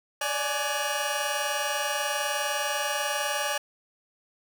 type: tone cluster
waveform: 20% pulse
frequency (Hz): 573 / 593 / 840 / 1498 / 2856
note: D5 / D5 / G#5 / F#6 / F7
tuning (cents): -43 / +17 / +19 / +21 / +38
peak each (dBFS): -29 / -28 / -26 / -33 / -29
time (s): 0.21-3.58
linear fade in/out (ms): 5
effects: none